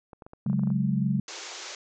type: clicks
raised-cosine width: 1 ms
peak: -30 dBFS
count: 11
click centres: 0.132 / 0.222 / 0.265 / 0.334 / 0.464 / 0.499 / 0.531 / 0.594 / 0.635 / 0.673 / 0.703 s
type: chord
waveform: sine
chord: C# suspended fourth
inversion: none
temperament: just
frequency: 138.59 / 184.79 / 207.9 Hz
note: C#3 / F#3 / G#3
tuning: 0 / -2 / +2 cents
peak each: -27 dBFS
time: 0.46-1.2 s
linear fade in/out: 5 ms
type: band-pass noise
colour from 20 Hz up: white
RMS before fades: -40 dBFS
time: 1.28-1.75 s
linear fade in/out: 2 ms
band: 320 to 7200 Hz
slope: 96 dB/octave
effects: none